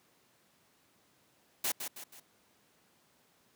white noise with echo, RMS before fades -32 dBFS, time 1.64-1.72 s, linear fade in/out 5 ms, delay 160 ms, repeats 3, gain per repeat -7 dB, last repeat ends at 2.2 s, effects pink hiss -68 dBFS RMS until 3.55 s + high-pass 150 Hz 12 dB/octave

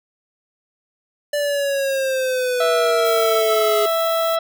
square exponential sweep, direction down, 587.3 to 415.3 Hz, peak -19 dBFS, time 1.33-3.86 s, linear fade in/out 5 ms
harmonic tone, 659 Hz, E5, 1 cent flat, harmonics 1 / 2 / 3 / 4 / 5 / 6 / 8, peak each -18 / -23 / -36 / -40 / -32 / -33 / -43 dBFS, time 2.6-4.39 s, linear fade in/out 5 ms
violet noise, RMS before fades -31 dBFS, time 3.04-4.37 s, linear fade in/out 20 ms
effects none

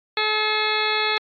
harmonic tone, 428.9 Hz, A4, 44 cents flat, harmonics 1 / 2 / 3 / 4 / 5 / 6 / 8 / 9 / 10, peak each -28 / -28 / -28 / -29 / -27 / -28 / -28 / -31 / -29 dBFS, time 0.17-1.18 s, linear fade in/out 2 ms, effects AAC 64 kbps

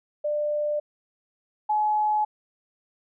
sine tone pair in turn, 595 / 848.8 Hz, D5 / G#5, +22 / +38 cents, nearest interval tritone, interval 616 cents, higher second, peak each -23 / -20 dBFS, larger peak second, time 0.24-0.8 / 1.69-2.25 s, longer neither, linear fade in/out 10 ms, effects none

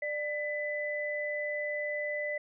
sine tone pair together, 594.6 / 2000 Hz, D5 / B6, +21 / +21 cents, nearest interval octave + major sixth, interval 2100 cents, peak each -34 / -34 dBFS, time 0.02-2.38 s, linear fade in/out 5 ms, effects none

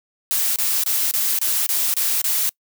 blue noise bursts, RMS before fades -20 dBFS, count 8, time 0.31-2.492 s, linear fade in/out 0 ms, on 250 ms, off 26 ms, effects noise-tail reverb RT60 0.1 s tail -26 dB re dry

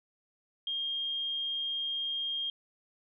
sine tone, 3222 Hz, G7, 47 cents sharp, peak -31 dBFS, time 0.67-2.5 s, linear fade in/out 2 ms, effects none

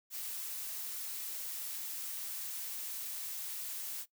blue noise, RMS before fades -41 dBFS, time 0.1-4.06 s, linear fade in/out 50 ms, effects noise-tail reverb RT60 0.1 s tail -18 dB re dry

